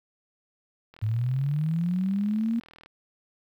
click train, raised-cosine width 0.3 ms, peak -33 dBFS, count 78, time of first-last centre 0.94-2.86 s, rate 40.1 Hz
sine linear sweep, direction up, 103.9 to 234.8 Hz, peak -23 dBFS, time 1.02-2.6 s, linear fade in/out 10 ms
effects 10-bit

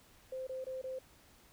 sine tone bursts, 520 Hz, C5, 11 cents flat, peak -38 dBFS, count 4, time 0.32-0.989 s, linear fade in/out 5 ms, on 150 ms, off 23 ms, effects pink hiss -63 dBFS RMS until 1.52 s

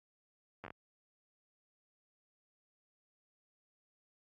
slowing click train, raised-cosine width 0.5 ms, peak -30 dBFS, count 5, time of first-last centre 0.64-0.705 s, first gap 10 ms, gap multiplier 1.33, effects high-pass 60 Hz 12 dB/octave + AAC 48 kbps

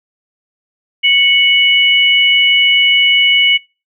sine tone pair together, 2217 / 2944 Hz, C#7 / F#7, 0 / -9 cents, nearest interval perfect fourth, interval 491 cents, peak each -10 dBFS, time 1.03-3.58 s, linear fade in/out 20 ms, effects noise-tail reverb RT60 0.3 s tail -25 dB re dry

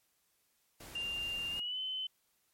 pink noise, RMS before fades -50 dBFS, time 0.8-1.6 s, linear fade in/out 5 ms
sine tone with pitch glide, 2794 to 3047 Hz, F7 to G7, 0 to -50 cents, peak -35 dBFS, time 0.95-2.07 s, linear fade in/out 5 ms, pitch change +150 cents, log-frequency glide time 1.51-1.79 s
effects white hiss -75 dBFS RMS until 2.53 s + MP3 64 kbps

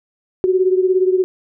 sine beating tone pair, 369.2 / 386.2 Hz, F#4 / G4, -4 / -26 cents, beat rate 17 Hz, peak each -13 / -18 dBFS, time 0.44-1.24 s, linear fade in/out 0 ms, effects none

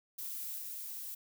violet noise with level steps, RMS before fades -41 / -43 dBFS, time 0.18-1.15 s, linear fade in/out 10 ms, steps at 0.58 s, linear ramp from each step 2 ms, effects none

